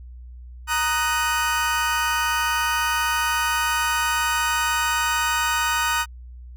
30% pulse chord, D# minor, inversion second, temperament just, 933.4 / 1244.5 / 1493.4 Hz, A#5 / D#6 / F#6, +2 / 0 / +16 cents, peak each -22 dBFS, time 0.67-6.06 s, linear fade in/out 50 ms, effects added 61 Hz sine -37 dBFS peak until 6.56 s

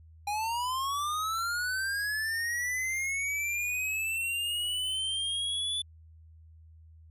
square linear sweep, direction up, 809 to 3485 Hz, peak -30 dBFS, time 0.27-5.82 s, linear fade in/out 5 ms, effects added 80 Hz sine -51 dBFS peak until 7.1 s + resampled to 32000 Hz

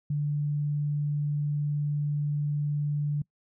sine tone, 146.83 Hz, D3, in tune, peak -25 dBFS, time 0.1-3.22 s, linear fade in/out 5 ms, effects noise-tail reverb RT60 0.1 s tail -24 dB re dry

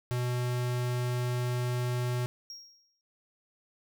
square tone, 123.4 Hz, B2, 1 cent flat, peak -29 dBFS, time 0.11-2.26 s, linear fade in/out 0 ms
triangle tone with exponential decay, 5590 Hz, F8, 1 cent sharp, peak -38 dBFS, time 2.5-3.01 s, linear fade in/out 1 ms, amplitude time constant 110 ms
effects none

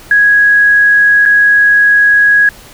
sine tone with dropouts, 1661.2 Hz, G#6, in tune, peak -4 dBFS, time 0.11-2.49 s, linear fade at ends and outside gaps 2 ms, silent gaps 1.254-1.259 s, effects pink hiss -36 dBFS RMS until 2.73 s

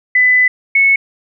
sine tone pair in turn, 2002 / 2202 Hz, B6 / C#7, +23 / -12 cents, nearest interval major second, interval 165 cents, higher second, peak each -7 dBFS, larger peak neither, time 0.15-0.48 / 0.75-0.96 s, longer first, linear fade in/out 5 ms, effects none

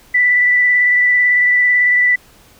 sine tone with vibrato, 1975.5 Hz, B6, in tune, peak -9 dBFS, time 0.14-2.16 s, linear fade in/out 10 ms, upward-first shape triangle, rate 18 Hz, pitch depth 18 cents each way, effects pink hiss -47 dBFS RMS until 2.59 s

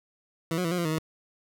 20% pulse tone with pitch steps, 163.6 / 181.5 / 165.3 / 179.4 / 171.7 / 156.6 / 158.7 Hz, E3 / F#3 / E3 / F3 / F3 / D#3 / D#3, -13 / -33 / +5 / +47 / -29 / +11 / +35 cents, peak -21 dBFS, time 0.51-0.986 s, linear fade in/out 2 ms, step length 68 ms, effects none

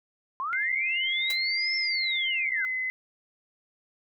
sine linear two-way sweep, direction up then down, 1016 to 5350 to 1443 Hz, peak -28 dBFS, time 0.4-2.65 s, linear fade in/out 0 ms, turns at 1.76 s
sine tone with pitch glide, 2093 to 2036 Hz, C7 to C7, 0 to -48 cents, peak -27 dBFS, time 0.53-2.9 s, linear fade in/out 0 ms, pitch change -48 cents, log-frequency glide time 2.4-2.73 s
white noise with exponential decay, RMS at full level -32 dBFS, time 1.3-1.39 s, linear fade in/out 2 ms, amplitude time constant 19 ms
effects none

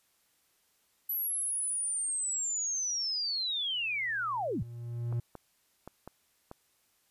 sine linear sweep, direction down, 11900 to 65.41 Hz, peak -30 dBFS, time 1.09-4.63 s, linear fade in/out 5 ms
triangle tone with exponential growth, 118.6 Hz, A#2, 30 cents sharp, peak -26 dBFS, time 3.72-5.2 s, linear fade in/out 5 ms, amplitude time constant 320 ms
clicks, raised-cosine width 1 ms, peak -29 dBFS, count 5, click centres 5.126 / 5.353 / 5.876 / 6.076 / 6.514 s
effects white hiss -71 dBFS RMS until 7.1 s + resampled to 32000 Hz

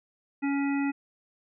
harmonic tone, 279.8 Hz, C#4, 16 cents sharp, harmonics 1 / 3 / 5 / 7 / 9, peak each -25 / -37 / -41 / -39 / -40 dBFS, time 0.42-0.92 s, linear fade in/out 20 ms, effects none

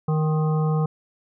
harmonic tone with a mistuned harmonic, 155.6 Hz, D#3, in tune, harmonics 1 / 3 / 5 / 7 / 8, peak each -19 / -29 / -33 / -36 / -37 dBFS, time 0.08-0.86 s, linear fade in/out 5 ms, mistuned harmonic 7, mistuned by -39 cents, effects none

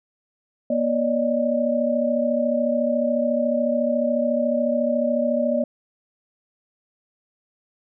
sine tone cluster, 240.2 / 573 / 607 Hz, B3 / D5 / D#5, -48 / -43 / -43 cents, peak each -23 dBFS, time 0.7-5.64 s, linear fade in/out 5 ms, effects none

